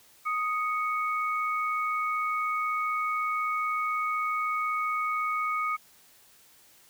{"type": "tone pair together", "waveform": "sine", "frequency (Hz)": [1246.5, 2221], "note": ["D#6", "C#7"], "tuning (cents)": [3, 3], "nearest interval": "minor seventh", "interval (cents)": 1000, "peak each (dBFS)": [-27, -33], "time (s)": [0.25, 5.77], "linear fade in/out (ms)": 20, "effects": ["white hiss -58 dBFS RMS until 6.89 s"]}